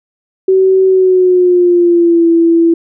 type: tone with pitch glide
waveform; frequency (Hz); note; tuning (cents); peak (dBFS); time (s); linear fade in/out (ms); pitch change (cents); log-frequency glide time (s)
sine; 379.2 to 333.9; F#4 to E4; +43 to +22; -5; 0.48-2.74; 5; -221; 0.86-2.28
effects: none